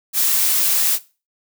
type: noise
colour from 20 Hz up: blue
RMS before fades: -17 dBFS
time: 0.13-0.99 s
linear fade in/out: 50 ms
effects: noise-tail reverb RT60 0.3 s tail -17 dB re dry